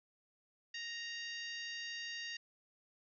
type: harmonic tone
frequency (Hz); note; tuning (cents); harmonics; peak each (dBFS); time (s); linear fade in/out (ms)
932.3; A#5; 0; 2 / 3 / 4 / 5 / 6 / 7; -45 / -47 / -51 / -49 / -54 / -58; 0.74-2.37; 5
effects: none